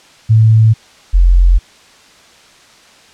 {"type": "tone pair in turn", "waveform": "sine", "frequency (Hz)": [110.7, 44.08], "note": ["A2", "F1"], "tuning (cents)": [11, 17], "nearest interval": "octave + major third", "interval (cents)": 1594, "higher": "first", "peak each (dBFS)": -4, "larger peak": "neither", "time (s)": [[0.29, 0.74], [1.13, 1.59]], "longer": "second", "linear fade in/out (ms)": 20, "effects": ["white hiss -43 dBFS RMS until 3.13 s", "low-pass 6000 Hz 12 dB/octave"]}